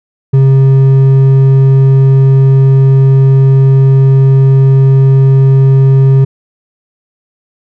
sine tone with hard clipping, 134.6 Hz, C3, 49 cents sharp, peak -4 dBFS, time 0.33-6.25 s, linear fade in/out 10 ms, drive 5 dB, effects none

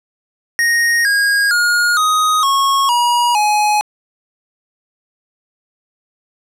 square tone with pitch steps, 1864.7 / 1632.7 / 1429.6 / 1251.7 / 1096 / 959.7 / 840.3 Hz, A#6 / G#6 / F6 / D#6 / C#6 / B5 / G#5, 0 / -30 / +40 / +10 / -20 / -50 / +20 cents, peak -12 dBFS, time 0.59-3.81 s, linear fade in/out 0 ms, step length 460 ms, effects low-pass 12000 Hz 12 dB/octave

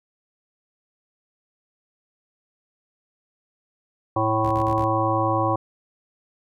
harmonic tone, 110 Hz, A2, in tune, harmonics 1 / 3 / 5 / 7 / 9 / 10, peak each -26 / -26 / -26 / -26 / -26 / -26 dBFS, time 4.16-5.56 s, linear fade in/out 5 ms
sawtooth tone bursts, 69 Hz, C#2, 7 cents flat, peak -28 dBFS, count 4, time 4.44-4.844 s, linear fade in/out 5 ms, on 71 ms, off 40 ms
effects none

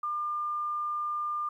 sine tone, 1200 Hz, D6, 37 cents sharp, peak -29 dBFS, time 0.03-1.49 s, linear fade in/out 5 ms, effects 11-bit

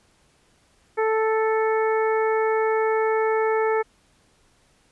harmonic tone, 440 Hz, A4, in tune, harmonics 1 / 2 / 3 / 4 / 5, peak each -20 / -26 / -30 / -32 / -34 dBFS, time 0.97-3.83 s, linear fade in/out 20 ms, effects pink hiss -61 dBFS RMS until 4.91 s + resampled to 24000 Hz

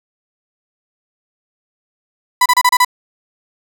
35% pulse tone bursts, 993 Hz, B5, 9 cents sharp, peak -6 dBFS, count 6, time 2.41-2.848 s, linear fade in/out 5 ms, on 48 ms, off 30 ms, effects none

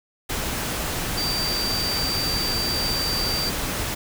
sine tone in noise, 4665 Hz, D8, 12 cents flat, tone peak -24 dBFS, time 1.17-3.5 s, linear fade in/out 10 ms, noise pink, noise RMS -27 dBFS, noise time 0.29-3.95 s, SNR 0 dB, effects none

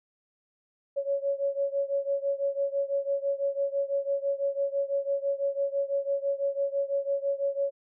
sine beating tone pair, 555 / 561 Hz, C#5 / C#5, +2 / +21 cents, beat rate 6 Hz, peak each -28 / -30 dBFS, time 0.96-7.71 s, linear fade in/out 20 ms, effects none

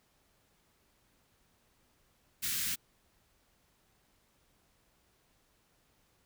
white band-stop noise, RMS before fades -34 dBFS, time 2.42-2.76 s, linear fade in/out 20 ms, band 270 to 1500 Hz, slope 24 dB/octave, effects pink hiss -71 dBFS RMS until 6.25 s

